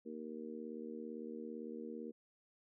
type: harmonic tone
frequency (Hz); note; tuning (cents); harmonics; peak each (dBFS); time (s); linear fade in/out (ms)
77.78; D#2; 0; 3 / 4 / 5 / 6; -47 / -50 / -51 / -49; 0.05-2.12; 20
effects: none